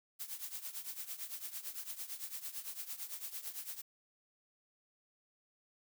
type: noise with tremolo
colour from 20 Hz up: blue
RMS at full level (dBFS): -41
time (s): 0.19-3.82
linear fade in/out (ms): 20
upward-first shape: triangle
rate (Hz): 8.9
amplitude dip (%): 85
effects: none